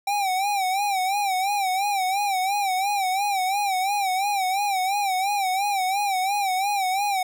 square tone with vibrato, 780 Hz, G5, 9 cents flat, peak -22 dBFS, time 0.07-7.23 s, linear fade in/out 5 ms, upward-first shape sine, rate 2.9 Hz, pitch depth 99 cents each way, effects none

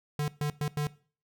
square tone bursts at uneven times, 147.9 Hz, D3, 13 cents sharp, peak -28 dBFS, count 4, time 0.19-0.28 / 0.41-0.5 / 0.61-0.68 / 0.77-0.87 s, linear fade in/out 2 ms, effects noise-tail reverb RT60 0.4 s tail -19 dB re dry

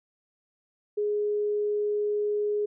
sine tone, 416.5 Hz, G#4, 5 cents sharp, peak -24 dBFS, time 0.97-2.66 s, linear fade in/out 10 ms, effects none

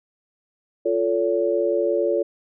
sine chord, F augmented, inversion none, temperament equal with one note detuned, 349.2 / 440 / 566.3 Hz, F4 / A4 / C#5, 0 / 0 / +37 cents, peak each -23 / -23 / -22 dBFS, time 0.85-2.23 s, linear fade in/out 10 ms, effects none

